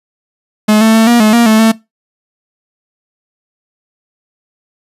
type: tone with pitch steps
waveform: 45% pulse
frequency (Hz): 213.2 / 221.8 / 223.5 / 238 / 214.7 / 235.5 / 218.5 / 223.3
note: G#3 / A3 / A3 / A#3 / A3 / A#3 / A3 / A3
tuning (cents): +46 / +14 / +27 / +36 / -42 / +18 / -12 / +26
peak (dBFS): -5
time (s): 0.68-1.72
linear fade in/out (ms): 10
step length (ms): 130
effects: noise-tail reverb RT60 0.2 s tail -20 dB re dry + resampled to 32000 Hz